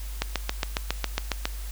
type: click train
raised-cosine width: 0.2 ms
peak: -7 dBFS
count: 10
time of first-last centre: 0.22-1.455 s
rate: 7.29 Hz
effects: added 50 Hz sine -32 dBFS peak until 1.71 s + white hiss -45 dBFS RMS until 1.71 s